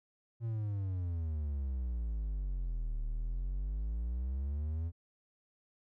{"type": "exponential two-way sweep", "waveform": "triangle", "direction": "down then up", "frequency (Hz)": [117.4, 36.83, 85.1], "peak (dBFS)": -31, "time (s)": [0.4, 4.92], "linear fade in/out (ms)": 50, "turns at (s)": 3.02, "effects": []}